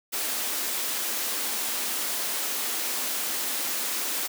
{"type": "high-pass noise", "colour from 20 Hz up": "white", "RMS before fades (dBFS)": -29, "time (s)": [0.12, 4.28], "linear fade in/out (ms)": 20, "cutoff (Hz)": 210, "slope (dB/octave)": 48, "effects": []}